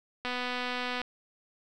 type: click train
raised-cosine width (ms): 0.3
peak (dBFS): -18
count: 191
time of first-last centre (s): 0.25-1.016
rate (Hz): 248
effects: none